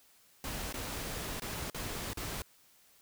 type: noise with dropouts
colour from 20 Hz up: pink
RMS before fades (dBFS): -39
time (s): 0.44-2.42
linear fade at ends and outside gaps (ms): 1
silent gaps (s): 0.726-0.741 / 1.398-1.42 / 1.7-1.745 / 2.133-2.172
effects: white hiss -64 dBFS RMS until 3.01 s